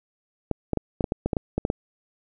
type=clicks; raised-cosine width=2 ms; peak=-10 dBFS; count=12; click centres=0.513 / 0.733 / 0.773 / 1.008 / 1.042 / 1.121 / 1.26 / 1.332 / 1.368 / 1.58 / 1.651 / 1.701 s; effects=none